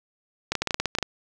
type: clicks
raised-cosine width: 0.2 ms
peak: -7 dBFS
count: 11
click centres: 0.52 / 0.553 / 0.62 / 0.673 / 0.708 / 0.744 / 0.8 / 0.857 / 0.951 / 0.986 / 1.027 s
effects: none